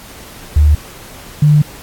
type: tone pair in turn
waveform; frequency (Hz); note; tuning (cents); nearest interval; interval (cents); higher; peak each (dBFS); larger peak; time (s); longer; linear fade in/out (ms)
sine; 74.8 / 149.08; D2 / D3; +32 / +26; octave; 1194; second; -5; neither; 0.56-0.75 / 1.42-1.62; second; 5
effects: pink hiss -35 dBFS RMS until 1.82 s + AAC 64 kbps